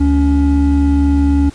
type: tone pair together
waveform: triangle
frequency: 72.97 / 282.1 Hz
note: D2 / C#4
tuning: -11 / +30 cents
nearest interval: octave + major seventh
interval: 2341 cents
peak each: -10 dBFS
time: 0-1.5 s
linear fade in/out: 10 ms
effects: pink hiss -41 dBFS RMS until 1.54 s + resampled to 22050 Hz